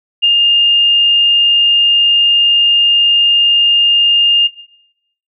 sine tone, 2819 Hz, F7, 16 cents sharp, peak -6 dBFS, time 0.22-4.48 s, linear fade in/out 20 ms, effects noise-tail reverb RT60 0.8 s tail -17 dB re dry

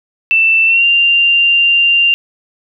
sine tone with pitch glide, 2664 to 2784 Hz, E7 to F7, +18 to -6 cents, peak -7 dBFS, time 0.31-2.14 s, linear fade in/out 0 ms, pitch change +76 cents, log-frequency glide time 0.66-0.85 s, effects none

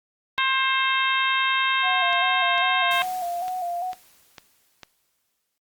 harmonic tone, 530 Hz, C5, 22 cents sharp, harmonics 2 / 3 / 4 / 5 / 6 / 7, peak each -24 / -26 / -27 / -28 / -29 / -29 dBFS, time 0.38-3.02 s, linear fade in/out 0 ms
sine tone with vibrato, 717 Hz, F5, 45 cents sharp, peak -25 dBFS, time 1.82-3.95 s, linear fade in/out 50 ms, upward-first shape square, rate 2.5 Hz, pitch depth 48 cents each way
click train, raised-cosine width 0.2 ms, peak -21 dBFS, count 7, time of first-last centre 2.13-4.833 s, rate 2.22 Hz
white noise with exponential decay, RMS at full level -38 dBFS, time 2.91-5.58 s, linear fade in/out 1 ms, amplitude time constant 580 ms
effects noise-tail reverb RT60 0.3 s tail -24 dB re dry + Opus 48 kbps

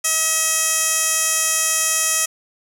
15% pulse tone with band-pass filter, 639 Hz, D#5, 46 cents sharp, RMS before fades -19 dBFS, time 0.04-2.26 s, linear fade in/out 10 ms, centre 8500 Hz, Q 1.8, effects none

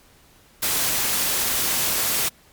white noise, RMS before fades -22 dBFS, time 0.62-2.29 s, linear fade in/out 10 ms, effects pink hiss -54 dBFS RMS until 2.52 s + MP3 96 kbps

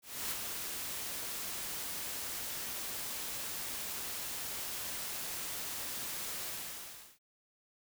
white noise with ADSR envelope, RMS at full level -36 dBFS, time 0.02-7.19 s, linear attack 290 ms, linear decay 34 ms, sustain -4 dB, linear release 730 ms, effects none

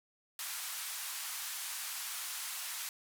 white band-pass noise, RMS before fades -41 dBFS, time 0.39-2.89 s, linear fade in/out 2 ms, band 890 to 14000 Hz, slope 24 dB/octave, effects none

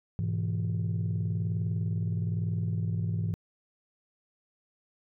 sine chord, E major, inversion first, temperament equal, 103.83 / 123.47 / 164.81 Hz, G#2 / B2 / E3, 0 / 0 / 0 cents, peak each -28 / -34 / -30 dBFS, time 0.19-3.34 s, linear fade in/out 0 ms, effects tanh soft clip ceiling -23 dBFS

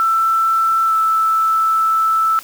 sine tone with pitch glide, 1332 to 1318.2 Hz, E6 to E6, +18 to 0 cents, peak -12 dBFS, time 0-2.39 s, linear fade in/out 0 ms, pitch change -18 cents, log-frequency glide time 0.86-0.92 s, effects white hiss -38 dBFS RMS until 2.43 s

